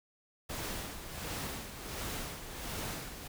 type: noise with tremolo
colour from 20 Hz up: pink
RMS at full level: -38 dBFS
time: 0.49-3.28 s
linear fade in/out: 10 ms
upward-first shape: sine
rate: 1.4 Hz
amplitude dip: 60%
effects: none